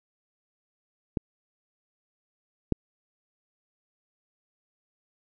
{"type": "clicks", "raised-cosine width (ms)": 3, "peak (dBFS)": [-13, -9], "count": 2, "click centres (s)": [1.172, 2.723], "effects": []}